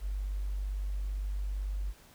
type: tone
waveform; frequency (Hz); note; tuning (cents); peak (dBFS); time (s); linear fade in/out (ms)
sine; 48.93; G1; -2; -31; 0-1.94; 50
effects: pink hiss -58 dBFS RMS until 2.14 s